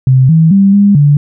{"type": "tone with pitch steps", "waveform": "sine", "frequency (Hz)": [130.4, 161.6, 196.6, 201.9, 145], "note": ["C3", "E3", "G3", "G#3", "D3"], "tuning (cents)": [-5, -34, 5, -49, -22], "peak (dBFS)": -3, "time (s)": [0.07, 1.17], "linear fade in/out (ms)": 2, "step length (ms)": 220, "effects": []}